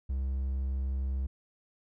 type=tone; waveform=triangle; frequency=66.4 Hz; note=C2; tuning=26 cents sharp; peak=-27 dBFS; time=0.09-1.27 s; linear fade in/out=10 ms; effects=none